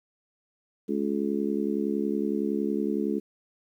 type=harmonic tone; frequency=70.8 Hz; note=C#2; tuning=37 cents sharp; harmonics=3 / 4 / 5 / 6; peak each=-29 / -30 / -31 / -32 dBFS; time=0.88-3.2 s; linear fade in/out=20 ms; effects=10-bit